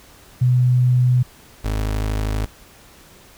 sine / 30% pulse tone pair in turn, 125.1 / 52.6 Hz, B2 / G#1, +23 / +23 cents, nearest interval octave + minor third, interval 1500 cents, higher first, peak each -12 / -17 dBFS, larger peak first, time 0.41-1.23 / 1.64-2.46 s, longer neither, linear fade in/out 10 ms, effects pink hiss -47 dBFS RMS until 3.37 s

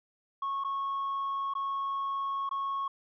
sine tone with dropouts, 1099 Hz, C#6, 15 cents flat, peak -28 dBFS, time 0.42-2.88 s, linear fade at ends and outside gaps 5 ms, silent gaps 0.639-0.646 / 1.538-1.551 / 2.492-2.511 s, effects tanh soft clip ceiling -28 dBFS

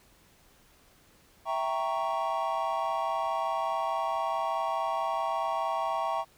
triangle chord, E diminished seventh, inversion none, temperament equal, 659.3 / 784 / 932.3 / 1108.7 Hz, E5 / G5 / Bb5 / Db6, 0 / 0 / 0 / 0 cents, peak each -31 dBFS, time 1.45-6.25 s, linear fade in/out 50 ms, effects tanh soft clip ceiling -17 dBFS + pink hiss -61 dBFS RMS until 6.37 s

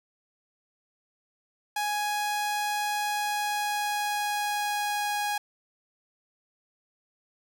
sawtooth tone with pitch glide, 832 to 826.7 Hz, G#5 to G#5, +3 to -8 cents, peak -23 dBFS, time 1.76-5.38 s, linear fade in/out 5 ms, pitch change -11 cents, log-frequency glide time 3-5.17 s, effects none

